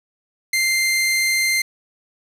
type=tone; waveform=sawtooth; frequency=2091 Hz; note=C7; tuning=2 cents flat; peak=-13 dBFS; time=0.53-1.62 s; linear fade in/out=5 ms; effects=resampled to 32000 Hz + 7-bit